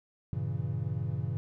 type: chord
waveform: triangle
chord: G diminished seventh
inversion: none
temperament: equal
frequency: 98 / 116.54 / 138.59 / 164.81 Hz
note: G2 / Bb2 / Db3 / Fb3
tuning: 0 / 0 / 0 / 0 cents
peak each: -34 / -33 / -33 / -37 dBFS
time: 0.33-1.37 s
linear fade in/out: 0 ms
effects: none